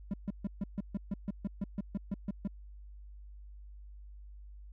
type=tone bursts; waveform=triangle; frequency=198.8 Hz; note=G3; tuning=25 cents sharp; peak=-29 dBFS; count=15; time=0.11-2.475 s; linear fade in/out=2 ms; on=27 ms; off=140 ms; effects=added 50 Hz sine -47 dBFS peak until 4.72 s